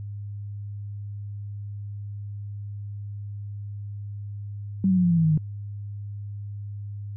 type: tone with pitch steps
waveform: sine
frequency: 191.7 / 185.71 / 179.9 / 174.27 / 168.82 / 163.54 / 158.43 / 153.48 Hz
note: G3 / F#3 / F#3 / F3 / E3 / E3 / D#3 / D#3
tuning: -38 / +7 / -48 / -3 / +42 / -13 / +32 / -23 cents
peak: -17 dBFS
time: 4.84-5.376 s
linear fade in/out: 2 ms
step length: 67 ms
effects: added 102 Hz sine -32 dBFS peak until 7.16 s